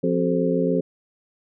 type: harmonic tone with a mistuned harmonic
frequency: 87.4 Hz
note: F2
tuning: 2 cents sharp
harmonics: 2 / 3 / 4 / 5 / 6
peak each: -24 / -24 / -27 / -24 / -26 dBFS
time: 0.03-0.81 s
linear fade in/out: 10 ms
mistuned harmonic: 4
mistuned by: +120 cents
effects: none